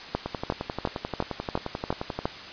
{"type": "two click trains", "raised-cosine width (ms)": 1, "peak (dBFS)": [-10, -15], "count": [7, 23], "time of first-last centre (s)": [[0.15, 2.255], [0.26, 2.19]], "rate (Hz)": [2.85, 11.4], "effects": ["white hiss -40 dBFS RMS until 2.52 s", "resampled to 11025 Hz"]}